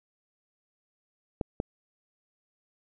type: clicks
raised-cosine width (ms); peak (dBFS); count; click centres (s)
2; -15; 2; 1.412 / 1.601
effects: none